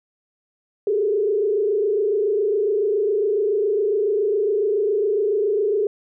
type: tone with frequency modulation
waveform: sine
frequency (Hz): 414.9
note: G#4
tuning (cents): -2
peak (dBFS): -17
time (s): 0.87-5.87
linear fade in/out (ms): 2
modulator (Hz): 27.2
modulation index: 1.1
effects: none